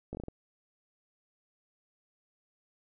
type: slowing click train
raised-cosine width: 2 ms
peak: -26 dBFS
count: 6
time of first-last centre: 0.13-0.284 s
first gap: 18 ms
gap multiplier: 1.27
effects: none